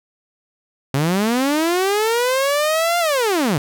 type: linear two-way sweep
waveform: sawtooth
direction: up then down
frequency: 130.81 to 703 to 130.81 Hz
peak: -12 dBFS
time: 0.94-3.58 s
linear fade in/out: 2 ms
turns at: 2.99 s
effects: none